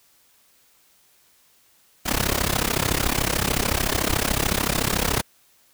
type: noise with amplitude modulation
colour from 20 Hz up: pink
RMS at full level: -19 dBFS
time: 2.05-5.22 s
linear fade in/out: 20 ms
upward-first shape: sine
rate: 33.7 Hz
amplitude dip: 90%
effects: white hiss -59 dBFS RMS until 5.73 s